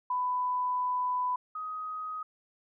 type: tone pair in turn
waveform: sine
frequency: 997 / 1256.1 Hz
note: B5 / D#6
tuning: +16 / +16 cents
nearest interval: major third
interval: 400 cents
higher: second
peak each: -27 / -34 dBFS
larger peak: first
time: 0.1-1.36 / 1.55-2.23 s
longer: first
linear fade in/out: 5 ms
effects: none